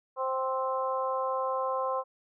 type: harmonic tone with a mistuned harmonic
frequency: 262.5 Hz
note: C4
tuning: 6 cents sharp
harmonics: 2 / 3 / 4 / 5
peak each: -31 / -36 / -31 / -40 dBFS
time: 0.16-2.04 s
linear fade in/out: 50 ms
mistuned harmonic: 3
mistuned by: -15 cents
effects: none